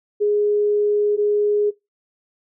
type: tone pair in turn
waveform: sine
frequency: 415.3 / 415.3 Hz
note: G#4 / G#4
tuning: 0 / 0 cents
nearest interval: unison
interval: 0 cents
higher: neither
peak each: -15 / -15 dBFS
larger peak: neither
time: 0.2-1.17 / 1.17-1.71 s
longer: first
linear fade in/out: 20 ms
effects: noise-tail reverb RT60 0.2 s tail -21 dB re dry